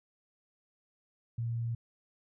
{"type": "tone", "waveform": "sine", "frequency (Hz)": 116.54, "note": "A#2", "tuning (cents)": 0, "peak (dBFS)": -31, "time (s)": [1.38, 1.75], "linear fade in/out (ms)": 5, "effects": []}